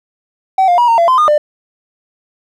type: tone with pitch steps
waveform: triangle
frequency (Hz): 763 / 705 / 962 / 920 / 679 / 1030 / 1221 / 597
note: G5 / F5 / B5 / A#5 / F5 / C6 / D#6 / D5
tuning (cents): -47 / +16 / -46 / -23 / -49 / -28 / -33 / +28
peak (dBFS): -4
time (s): 0.58-1.38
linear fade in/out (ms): 5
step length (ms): 100
effects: tanh soft clip ceiling -2 dBFS